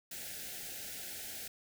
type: band-stop noise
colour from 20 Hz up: white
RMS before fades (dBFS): -44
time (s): 0.11-1.48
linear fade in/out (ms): 5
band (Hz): 840 to 1400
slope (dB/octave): 96
effects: none